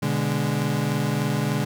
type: chord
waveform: 35% pulse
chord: G# diminished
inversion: first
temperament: equal with one note detuned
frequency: 123.47 / 146.83 / 206.9 Hz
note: B2 / D3 / G#3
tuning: 0 / 0 / -6 cents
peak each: -26 / -23 / -25 dBFS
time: 0.02-1.65 s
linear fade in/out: 10 ms
effects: none